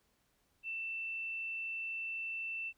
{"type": "tone", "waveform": "sine", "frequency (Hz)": 2672, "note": "E7", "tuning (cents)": 23, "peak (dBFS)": -37, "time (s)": [0.63, 2.73], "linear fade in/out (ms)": 50, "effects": ["pink hiss -75 dBFS RMS until 2.77 s"]}